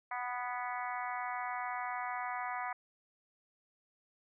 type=harmonic tone with a mistuned harmonic; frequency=246.9 Hz; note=B3; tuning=in tune; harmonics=3 / 4 / 5 / 6 / 7 / 8 / 9; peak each=-40 / -41 / -43 / -48 / -48 / -45 / -49 dBFS; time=0.11-2.73 s; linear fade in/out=5 ms; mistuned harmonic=7; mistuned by=-19 cents; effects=none